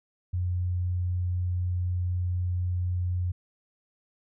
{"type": "tone", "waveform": "sine", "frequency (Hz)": 89.6, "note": "F2", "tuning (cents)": 45, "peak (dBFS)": -25, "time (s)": [0.33, 3.32], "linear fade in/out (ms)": 10, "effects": []}